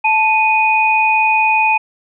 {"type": "tone pair together", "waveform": "sine", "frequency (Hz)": [877.5, 2482], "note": ["A5", "D#7"], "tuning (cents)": [-5, -5], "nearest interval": "octave + tritone", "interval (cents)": 1800, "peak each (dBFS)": -13, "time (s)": [0.04, 1.78], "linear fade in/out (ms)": 10, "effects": []}